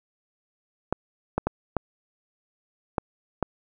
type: clicks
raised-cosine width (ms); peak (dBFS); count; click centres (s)
1; -9; 6; 0.926 / 1.38 / 1.47 / 1.767 / 2.982 / 3.427
effects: none

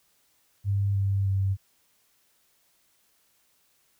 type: tone with pitch steps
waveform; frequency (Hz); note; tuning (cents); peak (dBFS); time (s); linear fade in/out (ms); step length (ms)
sine; 99.8 / 98.37 / 96.96; G2 / G2 / G2; +32 / +7 / -18; -22; 0.64-1.57; 50; 310
effects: white hiss -67 dBFS RMS until 3.99 s

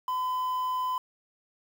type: tone with quantisation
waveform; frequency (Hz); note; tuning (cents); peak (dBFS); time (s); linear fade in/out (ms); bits
triangle; 1013; B5; +44; -25; 0.08-0.98; 2; 8
effects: none

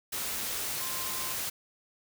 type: tone in noise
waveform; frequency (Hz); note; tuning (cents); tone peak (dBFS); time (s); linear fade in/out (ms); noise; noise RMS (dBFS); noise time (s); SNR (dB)
sine; 1046.5; C6; 0; -43; 0.8-1.33; 10; white; -34; 0.12-1.5; -12
effects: none

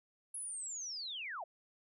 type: linear sweep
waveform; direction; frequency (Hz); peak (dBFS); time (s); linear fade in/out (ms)
sine; down; 10680 to 590; -40; 0.34-1.44; 5
effects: none

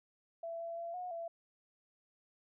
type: tone with pitch steps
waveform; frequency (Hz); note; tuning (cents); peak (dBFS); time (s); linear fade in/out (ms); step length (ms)
sine; 668 / 672 / 678 / 724 / 672; E5 / E5 / E5 / F#5 / E5; +23 / +33 / +49 / -38 / +33; -39; 0.43-1.28; 5; 170
effects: none

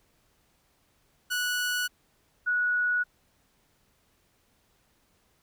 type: tone pair in turn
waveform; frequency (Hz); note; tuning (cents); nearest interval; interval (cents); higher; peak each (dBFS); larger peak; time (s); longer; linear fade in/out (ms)
sawtooth / sine; 1472 / 1464.7; F#6 / F#6; -9 / -18; unison; 9; first; -23; neither; 1.3-1.88 / 2.46-3.04; neither; 20
effects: pink hiss -68 dBFS RMS until 5.42 s

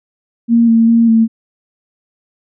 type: tone with pitch steps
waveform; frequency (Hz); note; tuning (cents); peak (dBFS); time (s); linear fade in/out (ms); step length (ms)
sine; 232.8 / 227.7 / 230.9 / 225.3; A#3 / A#3 / A#3 / A3; -2 / -40 / -16 / +41; -6; 0.48-1.28; 50; 200
effects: none

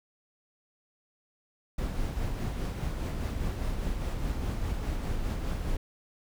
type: noise with tremolo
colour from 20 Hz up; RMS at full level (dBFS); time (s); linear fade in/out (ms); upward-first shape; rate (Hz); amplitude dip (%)
brown; -30; 1.78-5.77; 5; sine; 4.9; 35
effects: none

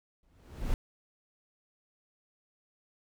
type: noise with exponential growth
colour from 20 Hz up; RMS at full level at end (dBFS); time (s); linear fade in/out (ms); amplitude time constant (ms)
brown; -29; 0.23-0.74; 1; 110
effects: none

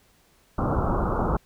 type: low-pass noise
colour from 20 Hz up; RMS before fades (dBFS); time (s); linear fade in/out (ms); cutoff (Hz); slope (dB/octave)
pink; -24; 0.58-1.37; 5; 1400; 96
effects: pink hiss -61 dBFS RMS until 1.45 s

